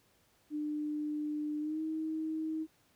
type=tone with pitch glide; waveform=sine; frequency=300 to 316 Hz; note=D4 to D#4; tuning=+37 to +27 cents; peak=-33 dBFS; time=0.5-2.67 s; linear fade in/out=50 ms; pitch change=+90 cents; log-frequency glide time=1.6-1.81 s; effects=pink hiss -69 dBFS RMS until 2.95 s + high-pass 60 Hz 12 dB/octave

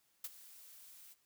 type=noise with ADSR envelope; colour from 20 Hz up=blue; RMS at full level=-40 dBFS; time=0.24-1.15 s; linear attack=6 ms; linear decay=34 ms; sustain=-17 dB; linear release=31 ms; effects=white hiss -75 dBFS RMS until 1.25 s

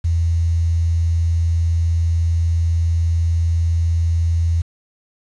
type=tone with quantisation; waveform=sine; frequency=83.5 Hz; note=E2; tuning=23 cents sharp; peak=-14 dBFS; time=0.04-4.62 s; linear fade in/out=10 ms; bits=7; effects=resampled to 22050 Hz

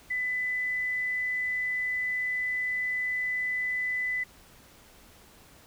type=tone; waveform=sine; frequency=2000 Hz; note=B6; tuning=21 cents sharp; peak=-27 dBFS; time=0.1-4.24 s; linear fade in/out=10 ms; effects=pink hiss -55 dBFS RMS until 5.66 s

